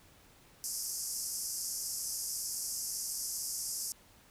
pink band-pass noise, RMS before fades -38 dBFS, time 0.64-3.92 s, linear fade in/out 0 ms, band 4900 to 13000 Hz, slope 96 dB/octave, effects pink hiss -61 dBFS RMS until 4.3 s

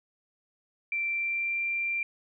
sine tone with pitch glide, 2349 to 2367 Hz, D7 to D7, 0 to +13 cents, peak -27 dBFS, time 0.92-2.03 s, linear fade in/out 2 ms, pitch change +13 cents, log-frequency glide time 1.07-1.61 s, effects none

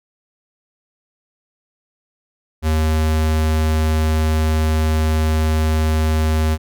square tone, 78.4 Hz, D#2, 14 cents sharp, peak -15 dBFS, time 2.62-6.58 s, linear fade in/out 50 ms, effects none

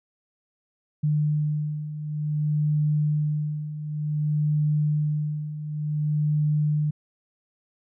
sine beating tone pair, 150 / 150.55 Hz, D3 / D3, +37 / +43 cents, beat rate 0.55 Hz, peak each -28 / -23 dBFS, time 1.03-6.91 s, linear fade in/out 10 ms, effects none

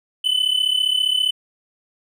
triangle tone pair together, 2995 / 3030 Hz, F#7 / F#7, +20 / +40 cents, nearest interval unison, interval 20 cents, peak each -18 dBFS, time 0.24-1.31 s, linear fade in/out 10 ms, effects none

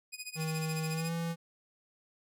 15% pulse tone with tremolo, 2489 Hz, D#7, in tune, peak -31 dBFS, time 0.12-1.11 s, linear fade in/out 20 ms, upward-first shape sine, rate 14 Hz, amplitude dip 90%
square tone with pitch glide, 158.9 to 167.19 Hz, D#3 to E3, +37 to +25 cents, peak -33 dBFS, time 0.35-1.36 s, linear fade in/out 50 ms, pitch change +88 cents, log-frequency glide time 0.91-1.13 s
effects none

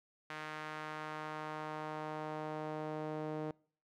sawtooth tone with band-pass filter sweep, 154.2 Hz, D#3, 15 cents flat, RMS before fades -42 dBFS, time 0.3-3.51 s, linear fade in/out 2 ms, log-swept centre 1700 to 480 Hz, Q 1.2, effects noise-tail reverb RT60 0.5 s tail -25 dB re dry

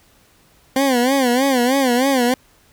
20% pulse tone with vibrato, 258 Hz, C4, 24 cents flat, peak -9 dBFS, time 0.76-2.34 s, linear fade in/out 2 ms, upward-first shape sine, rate 3.2 Hz, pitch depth 130 cents each way, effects pink hiss -54 dBFS RMS until 2.72 s

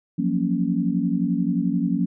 sine chord, Gb major seventh, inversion third, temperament equal with one note detuned, 173.61 / 185 / 233.1 / 277.2 Hz, F3 / Gb3 / Bb3 / Db4, -10 / 0 / 0 / 0 cents, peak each -25 dBFS, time 0.18-2.06 s, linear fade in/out 10 ms, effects none

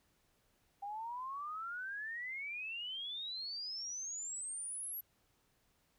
sine exponential sweep, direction up, 790 to 11840 Hz, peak -40 dBFS, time 0.82-5.01 s, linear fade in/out 10 ms, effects pink hiss -75 dBFS RMS until 5.98 s

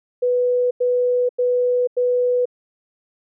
sine tone bursts, 493.9 Hz, B4, in tune, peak -15 dBFS, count 4, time 0.22-2.456 s, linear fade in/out 10 ms, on 490 ms, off 92 ms, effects none

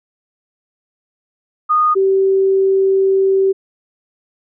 sine tone pair in turn, 1232 / 386 Hz, D#6 / G4, -17 / -27 cents, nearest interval octave + minor sixth, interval 2010 cents, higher first, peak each -10 dBFS, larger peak neither, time 1.69-1.95 / 1.95-3.53 s, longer second, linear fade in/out 20 ms, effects none

